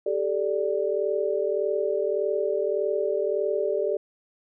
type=chord; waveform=sine; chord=G suspended second; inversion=none; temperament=equal with one note detuned; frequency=392 / 433.7 / 587.3 Hz; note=G4 / A4 / D5; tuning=0 / -25 / 0 cents; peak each=-27 dBFS; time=0.06-3.97 s; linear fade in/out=5 ms; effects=none